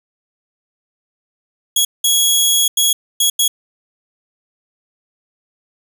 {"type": "tone bursts at uneven times", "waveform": "15% pulse", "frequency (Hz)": 3332, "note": "G#7", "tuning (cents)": 5, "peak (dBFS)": -4, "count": 5, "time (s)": [[1.76, 1.85], [2.04, 2.68], [2.77, 2.93], [3.2, 3.3], [3.39, 3.48]], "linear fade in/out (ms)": 5, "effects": []}